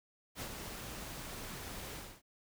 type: noise with ADSR envelope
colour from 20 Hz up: pink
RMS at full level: -41 dBFS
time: 0.35-2.22 s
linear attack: 58 ms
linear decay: 76 ms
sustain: -4 dB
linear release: 260 ms
effects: none